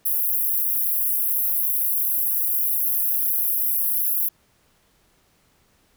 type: high-pass noise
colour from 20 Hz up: pink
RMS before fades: -22 dBFS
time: 0.05-4.29 s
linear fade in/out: 10 ms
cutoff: 11000 Hz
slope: 96 dB/octave
effects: pink hiss -62 dBFS RMS until 5.96 s